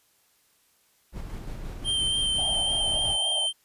brown noise with tremolo, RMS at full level -35 dBFS, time 1.12-3.18 s, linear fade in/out 50 ms, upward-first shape square, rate 5.7 Hz, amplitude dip 25%
square tone with vibrato, 3136 Hz, G7, in tune, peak -24 dBFS, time 1.84-3.53 s, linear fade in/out 50 ms, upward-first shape sine, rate 3.6 Hz, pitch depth 18 cents each way
pink band-pass noise, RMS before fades -39 dBFS, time 2.38-3.47 s, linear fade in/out 2 ms, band 580 to 860 Hz, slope 96 dB/octave
effects white hiss -65 dBFS RMS until 3.64 s + resampled to 32000 Hz

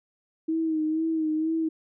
sine tone with vibrato, 317.2 Hz, D#4, 33 cents sharp, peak -23 dBFS, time 0.48-1.69 s, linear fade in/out 10 ms, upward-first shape sine, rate 2.1 Hz, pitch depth 43 cents each way, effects none

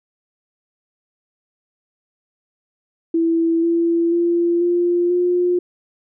sine tone with pitch steps, 330.9 / 336.9 / 343 / 349.2 / 355.5 Hz, E4 / E4 / F4 / F4 / F4, +7 / +38 / -31 / 0 / +31 cents, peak -14 dBFS, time 3.14-5.59 s, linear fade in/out 5 ms, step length 490 ms, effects none

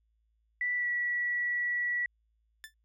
sine tone with pitch glide, 1968 to 1942 Hz, B6 to B6, -7 to -30 cents, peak -28 dBFS, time 0.61-2.06 s, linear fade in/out 2 ms, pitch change -23 cents, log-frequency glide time 0.76-0.88 s
sawtooth tone with exponential decay, 1760 Hz, A6, in tune, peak -36 dBFS, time 2.64-2.74 s, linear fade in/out 0 ms, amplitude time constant 20 ms
effects added 55 Hz sine -70 dBFS peak until 2.84 s

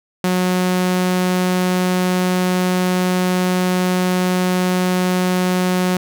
sawtooth tone, 182.4 Hz, F#3, 24 cents flat, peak -11 dBFS, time 0.24-5.97 s, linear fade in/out 2 ms, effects none

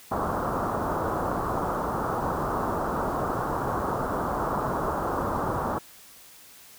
white low-pass noise, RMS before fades -28 dBFS, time 0.11-5.79 s, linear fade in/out 10 ms, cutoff 1300 Hz, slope 48 dB/octave, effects white hiss -50 dBFS RMS until 6.78 s

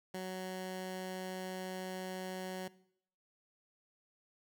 15% pulse tone, 186 Hz, F#3, 9 cents sharp, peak -33 dBFS, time 0.14-2.68 s, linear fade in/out 5 ms, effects noise-tail reverb RT60 0.7 s tail -20 dB re dry

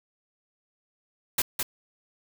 white noise with echo, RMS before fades -24 dBFS, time 1.38-1.42 s, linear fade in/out 5 ms, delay 210 ms, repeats 1, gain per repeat -4 dB, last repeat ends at 1.63 s, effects none

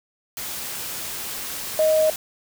sine tone in noise, 625 Hz, D#5, 8 cents sharp, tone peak -15 dBFS, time 1.79-2.1 s, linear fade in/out 2 ms, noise white, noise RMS -31 dBFS, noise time 0.37-2.16 s, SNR +13 dB, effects none

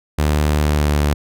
sawtooth tone with pitch glide, 75 to 73.46 Hz, D2 to D2, +37 to +1 cents, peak -10 dBFS, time 0.18-1.14 s, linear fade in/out 10 ms, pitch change -36 cents, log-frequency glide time 0.6-1 s, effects none

